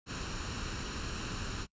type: noise with comb filter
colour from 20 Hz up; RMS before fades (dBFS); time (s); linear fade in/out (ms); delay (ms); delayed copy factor
pink; -38; 0.06-1.67; 50; 0.72; +0.55
effects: noise-tail reverb RT60 0.1 s tail -24 dB re dry + resampled to 16000 Hz